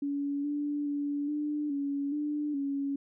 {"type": "tone with pitch steps", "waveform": "sine", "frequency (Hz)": [283.6, 291.5, 287.8, 297.1, 281.7, 296.4, 278.9], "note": ["C#4", "D4", "D4", "D4", "C#4", "D4", "C#4"], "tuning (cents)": [40, -13, -35, 20, 28, 16, 11], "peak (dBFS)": -29, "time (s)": [0.02, 2.96], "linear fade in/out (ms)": 5, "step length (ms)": 420, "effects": []}